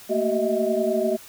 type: tone cluster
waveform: sine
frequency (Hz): 221.1 / 232.4 / 379.8 / 625 / 654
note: A3 / A#3 / F#4 / D#5 / E5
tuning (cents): +9 / -5 / +45 / +8 / -14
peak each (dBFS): -30 / -29 / -24 / -24 / -28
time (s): 0.09-1.17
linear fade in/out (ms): 20
effects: white hiss -45 dBFS RMS until 1.28 s